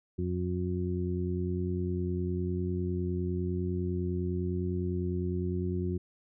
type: harmonic tone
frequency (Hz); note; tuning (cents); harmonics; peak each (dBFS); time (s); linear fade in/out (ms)
89.9; F#2; -49; 1 / 2 / 3 / 4; -32 / -34 / -40 / -35; 0.18-5.98; 10
effects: none